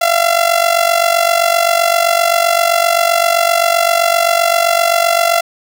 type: tone with amplitude modulation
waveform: sawtooth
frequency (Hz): 681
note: F5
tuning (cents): -44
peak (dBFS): -3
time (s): 0.01-5.41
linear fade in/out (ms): 10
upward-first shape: sine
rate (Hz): 47.7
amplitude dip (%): 75
effects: none